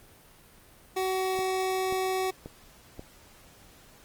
25% pulse tone, 376.2 Hz, F#4, 29 cents sharp, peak -23 dBFS, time 0.96-2.31 s, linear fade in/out 10 ms
click train, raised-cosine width 2 ms, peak -26 dBFS, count 4, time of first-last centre 1.39-2.994 s, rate 1.87 Hz
effects pink hiss -55 dBFS RMS until 4.04 s + Opus 32 kbps

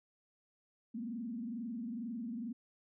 sine tone with frequency modulation, 233.1 Hz, A#3, in tune, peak -38 dBFS, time 0.94-2.53 s, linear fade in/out 10 ms, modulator 22.2 Hz, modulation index 0.99, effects none

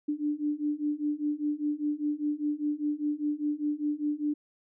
sine beating tone pair, 293.7 / 298.7 Hz, D4 / D4, 0 / +29 cents, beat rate 5 Hz, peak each -31 / -30 dBFS, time 0.08-4.34 s, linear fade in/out 10 ms, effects none

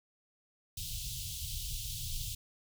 pink band-stop noise, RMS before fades -39 dBFS, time 0.77-2.35 s, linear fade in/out 5 ms, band 140 to 3000 Hz, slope 48 dB/octave, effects none

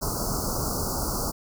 pink band-stop noise, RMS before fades -28 dBFS, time 0.01-1.32 s, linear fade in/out 20 ms, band 1400 to 4500 Hz, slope 96 dB/octave, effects none

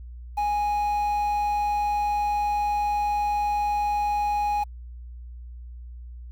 triangle tone with quantisation, 828 Hz, G#5, 5 cents flat, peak -20 dBFS, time 0.37-4.64 s, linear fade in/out 10 ms, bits 8, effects added 60 Hz sine -37 dBFS peak until 6.31 s

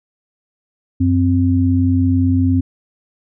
sine tone pair together, 93.14 / 261.7 Hz, F#2 / C4, +12 / 0 cents, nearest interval octave + tritone, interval 1788 cents, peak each -14 dBFS, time 1-2.61 s, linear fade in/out 10 ms, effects none

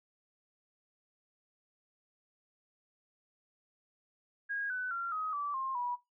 sine tone with pitch steps, 1637 / 1501.1 / 1376.5 / 1262.3 / 1157.5 / 1061.5 / 973.4 Hz, G#6 / F#6 / F6 / D#6 / D6 / C6 / B5, -25 / +25 / -25 / +25 / -25 / +25 / -25 cents, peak -33 dBFS, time 4.49-5.96 s, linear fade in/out 20 ms, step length 210 ms, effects noise-tail reverb RT60 0.2 s tail -19 dB re dry

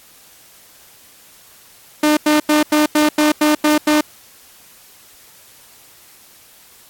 sawtooth tone bursts, 301.8 Hz, D4, 47 cents sharp, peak -7 dBFS, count 9, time 2.03-4.01 s, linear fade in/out 5 ms, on 140 ms, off 90 ms, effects white hiss -46 dBFS RMS until 6.89 s + AAC 64 kbps

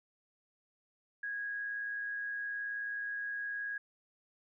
sine tone with amplitude modulation, 1649 Hz, G#6, 13 cents flat, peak -34 dBFS, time 1.23-3.78 s, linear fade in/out 5 ms, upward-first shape sine, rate 119 Hz, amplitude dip 35%, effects none

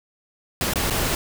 pink noise with dropouts, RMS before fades -23 dBFS, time 0.61-1.15 s, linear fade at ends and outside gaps 1 ms, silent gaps 0.736-0.757 / 0.9-0.906 s, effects none

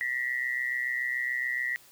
sine tone with amplitude modulation, 1929 Hz, B6, 41 cents flat, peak -24 dBFS, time 0.01-1.76 s, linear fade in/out 0 ms, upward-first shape sine, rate 127 Hz, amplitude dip 80%, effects white hiss -56 dBFS RMS until 1.91 s

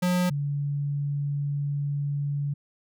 square / sine tone pair in turn, 179.6 / 143.21 Hz, F3 / D3, +49 / -43 cents, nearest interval major third, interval 392 cents, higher first, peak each -22 / -25 dBFS, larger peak first, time 0.02-0.3 / 0.3-2.54 s, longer second, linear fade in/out 10 ms, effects none

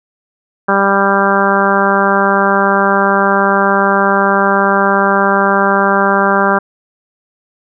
harmonic tone, 197.4 Hz, G3, 12 cents sharp, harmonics 1 / 2 / 3 / 4 / 5 / 6 / 7 / 8, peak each -17 / -17 / -17 / -17 / -17 / -17 / -17 / -17 dBFS, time 0.68-6.59 s, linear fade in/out 10 ms, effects none

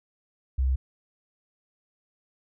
sine tone, 65.41 Hz, C2, in tune, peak -20 dBFS, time 0.58-0.76 s, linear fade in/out 10 ms, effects tanh soft clip ceiling -16 dBFS

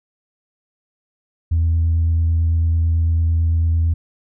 sine tone with vibrato, 82.4 Hz, E2, in tune, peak -12 dBFS, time 1.51-3.94 s, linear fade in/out 10 ms, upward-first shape sine, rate 9 Hz, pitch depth 11 cents each way, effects tanh soft clip ceiling -11 dBFS

